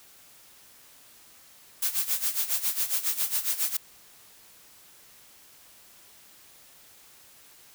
blue noise with tremolo, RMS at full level -25 dBFS, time 1.82-3.77 s, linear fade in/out 5 ms, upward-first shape sine, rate 7.3 Hz, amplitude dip 80%, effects white hiss -54 dBFS RMS until 7.74 s

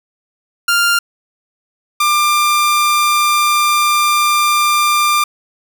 sawtooth tone pair in turn, 1396.9 / 1192.4 Hz, F6 / D6, 0 / +26 cents, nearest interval minor third, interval 274 cents, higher first, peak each -7 dBFS, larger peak neither, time 0.68-0.99 / 2-5.24 s, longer second, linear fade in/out 5 ms, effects none

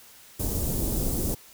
pink band-stop noise, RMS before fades -27 dBFS, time 0.39-1.35 s, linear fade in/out 10 ms, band 390 to 9500 Hz, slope 12 dB/octave, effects white hiss -51 dBFS RMS until 1.53 s

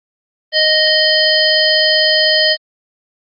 harmonic tone, 621 Hz, D#5, 3 cents flat, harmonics 1 / 3 / 5 / 7 / 8, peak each -16 / -16 / -16 / -16 / -16 dBFS, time 0.52-2.57 s, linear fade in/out 50 ms, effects Opus 24 kbps

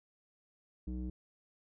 square tone with low-pass filter, 62.4 Hz, B1, 19 cents sharp, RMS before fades -39 dBFS, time 0.87-1.1 s, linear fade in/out 5 ms, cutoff 270 Hz, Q 4.7, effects none

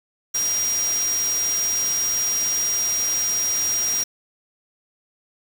sine tone in noise, 5700 Hz, F8, 34 cents sharp, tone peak -20 dBFS, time 0.34-4.04 s, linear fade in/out 10 ms, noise white, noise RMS -30 dBFS, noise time 0.34-4.04 s, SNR +7 dB, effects none

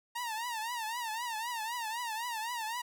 sawtooth tone with vibrato, 921 Hz, A#5, 21 cents flat, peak -31 dBFS, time 0.15-2.82 s, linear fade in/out 10 ms, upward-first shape triangle, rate 3.9 Hz, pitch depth 140 cents each way, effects none

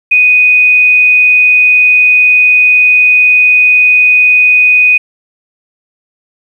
sine tone, 2489 Hz, D#7, in tune, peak -3 dBFS, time 0.11-4.98 s, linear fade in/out 10 ms, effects 7-bit

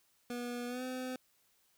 25% pulse tone with pitch glide, 242.4 to 255.6 Hz, B3 to C4, -32 to -40 cents, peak -34 dBFS, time 0.3-1.16 s, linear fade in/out 2 ms, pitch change +92 cents, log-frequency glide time 0.67-0.83 s, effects white hiss -72 dBFS RMS until 1.77 s

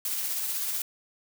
blue noise with tremolo, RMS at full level -29 dBFS, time 0.05-0.82 s, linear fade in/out 2 ms, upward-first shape triangle, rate 16 Hz, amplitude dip 35%, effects none

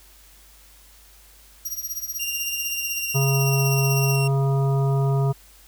15% pulse tone with tremolo, 5720 Hz, F8, 41 cents sharp, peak -19 dBFS, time 1.65-4.16 s, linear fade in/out 5 ms, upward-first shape triangle, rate 16 Hz, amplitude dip 90%
sawtooth tone with pitch glide, 2784 to 2743 Hz, F7 to F7, -6 to -32 cents, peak -24 dBFS, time 2.19-4.28 s, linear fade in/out 10 ms, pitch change -26 cents, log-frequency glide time 2.61-3.62 s
harmonic tone, 136.9 Hz, C#3, 21 cents flat, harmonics 1 / 3 / 5 / 7 / 9, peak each -18 / -28 / -32 / -35 / -37 dBFS, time 3.14-5.33 s, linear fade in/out 20 ms
effects added 50 Hz sine -52 dBFS peak until 5.67 s + white hiss -52 dBFS RMS until 5.67 s

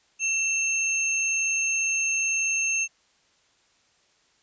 sine tone pair together, 2682 / 6379 Hz, E7 / G8, +29 / +29 cents, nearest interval octave + minor third, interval 1500 cents, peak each -25 dBFS, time 0.19-2.88 s, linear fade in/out 50 ms, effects white hiss -64 dBFS RMS until 4.42 s + resampled to 16000 Hz

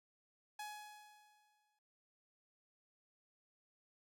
sawtooth tone with exponential decay, 841 Hz, G#5, 22 cents sharp, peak -39 dBFS, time 0.59-1.79 s, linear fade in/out 5 ms, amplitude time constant 260 ms, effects noise-tail reverb RT60 0.9 s tail -26 dB re dry + MP3 64 kbps

